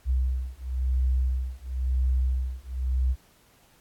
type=beating tone pair; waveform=sine; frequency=63.4 / 64.37 Hz; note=B1 / C2; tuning=+46 / -28 cents; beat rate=0.97 Hz; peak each=-26 / -26 dBFS; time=0.05-3.16 s; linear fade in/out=50 ms; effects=pink hiss -60 dBFS RMS until 3.8 s + AAC 64 kbps